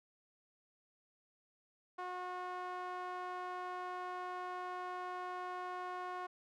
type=tone with band-pass filter; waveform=sawtooth; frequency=362.8 Hz; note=F#4; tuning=34 cents flat; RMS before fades=-43 dBFS; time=1.98-6.27 s; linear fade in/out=10 ms; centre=990 Hz; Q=2.1; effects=none